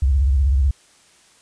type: tone with vibrato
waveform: sine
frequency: 67.9 Hz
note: C#2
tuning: 35 cents flat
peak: -13 dBFS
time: 0.02-0.71 s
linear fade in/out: 5 ms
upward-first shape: sine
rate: 16 Hz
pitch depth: 180 cents each way
effects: white hiss -53 dBFS RMS until 1.41 s + resampled to 22050 Hz